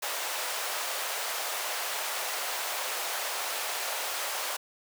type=high-pass noise; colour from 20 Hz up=pink; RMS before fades=-33 dBFS; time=0.02-4.57 s; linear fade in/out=10 ms; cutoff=570 Hz; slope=24 dB/octave; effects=none